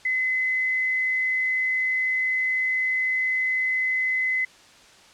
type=tone; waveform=sine; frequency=2034 Hz; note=C7; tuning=50 cents flat; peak=-21 dBFS; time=0.05-4.45 s; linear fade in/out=5 ms; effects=white hiss -51 dBFS RMS until 5.13 s + low-pass 6000 Hz 12 dB/octave